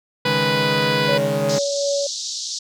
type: harmonic tone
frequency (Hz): 493.9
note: B4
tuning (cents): 0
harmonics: 1 / 2 / 3 / 4 / 5 / 6 / 7 / 8 / 9 / 10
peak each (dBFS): -22 / -25 / -27 / -28 / -29 / -30 / -30 / -31 / -32 / -32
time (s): 0.25-1.18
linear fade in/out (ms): 5
type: chord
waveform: sawtooth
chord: C# suspended second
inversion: none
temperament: equal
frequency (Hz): 138.59 / 155.56 / 207.7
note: C#3 / D#3 / G#3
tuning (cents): 0 / 0 / 0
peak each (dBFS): -22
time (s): 0.25-1.59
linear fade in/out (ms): 10
type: tone with tremolo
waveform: sine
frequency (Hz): 564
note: C#5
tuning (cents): +30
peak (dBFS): -18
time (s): 1.08-2.07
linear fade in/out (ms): 5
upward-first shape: sine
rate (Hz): 2.7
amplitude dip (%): 30
type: band-pass noise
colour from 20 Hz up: white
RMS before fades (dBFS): -28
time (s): 1.49-2.59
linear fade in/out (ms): 5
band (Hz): 3800 to 6700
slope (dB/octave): 48
effects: none